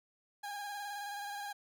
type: tone with vibrato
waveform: 30% pulse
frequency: 815 Hz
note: G#5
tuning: 33 cents flat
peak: -37 dBFS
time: 0.43-1.53 s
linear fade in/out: 10 ms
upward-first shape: square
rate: 19 Hz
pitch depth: 26 cents each way
effects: none